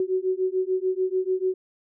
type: beating tone pair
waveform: sine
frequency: 370 / 376.8 Hz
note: F#4 / F#4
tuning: 0 / +32 cents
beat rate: 6.8 Hz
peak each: -25 dBFS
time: 0-1.54 s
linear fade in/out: 2 ms
effects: none